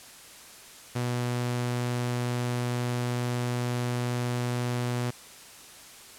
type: tone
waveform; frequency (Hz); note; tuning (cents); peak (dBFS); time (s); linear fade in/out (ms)
sawtooth; 122.2; B2; -18; -23; 0.95-5.11; 10
effects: white hiss -48 dBFS RMS until 6.18 s + low-pass 11000 Hz 12 dB/octave